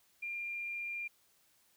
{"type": "tone", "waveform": "sine", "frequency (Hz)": 2395, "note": "D7", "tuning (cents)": 33, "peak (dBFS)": -37, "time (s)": [0.22, 1.08], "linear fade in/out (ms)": 10, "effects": ["white hiss -70 dBFS RMS until 1.76 s"]}